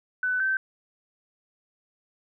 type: tone pair in turn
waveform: sine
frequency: 1500 / 1547.5 Hz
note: F#6 / G6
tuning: +23 / -23 cents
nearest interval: minor second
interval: 54 cents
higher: second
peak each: -23 / -22 dBFS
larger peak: second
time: 0.23-0.4 / 0.4-0.57 s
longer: neither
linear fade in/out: 2 ms
effects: none